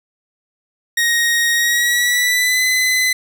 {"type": "tone with pitch glide", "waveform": "sawtooth", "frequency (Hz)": [1874, 2020], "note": ["A#6", "B6"], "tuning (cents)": [9, 39], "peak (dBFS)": -10, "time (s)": [0.97, 3.13], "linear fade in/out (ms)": 5, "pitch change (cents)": 130, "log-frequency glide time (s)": [1.54, 2.64], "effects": []}